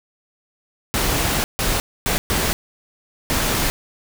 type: noise bursts at uneven times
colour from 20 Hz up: pink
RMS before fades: -20 dBFS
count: 5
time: 0.94-1.44 / 1.59-1.8 / 2.06-2.18 / 2.3-2.53 / 3.3-3.7 s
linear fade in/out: 0 ms
effects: none